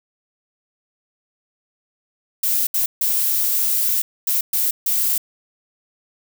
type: noise bursts at uneven times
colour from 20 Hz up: violet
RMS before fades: -19 dBFS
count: 6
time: 2.43-2.67 / 2.74-2.86 / 3.01-4.02 / 4.27-4.41 / 4.53-4.71 / 4.86-5.18 s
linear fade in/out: 5 ms
effects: none